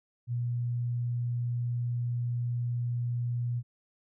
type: tone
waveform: sine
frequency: 120.6 Hz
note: B2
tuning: 41 cents flat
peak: -28 dBFS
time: 0.27-3.63 s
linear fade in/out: 50 ms
effects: none